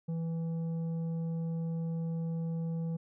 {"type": "tone with tanh clipping", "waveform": "sine", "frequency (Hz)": 164.81, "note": "E3", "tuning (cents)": 0, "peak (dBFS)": -33, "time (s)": [0.08, 2.97], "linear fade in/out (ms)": 10, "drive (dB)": 7, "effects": []}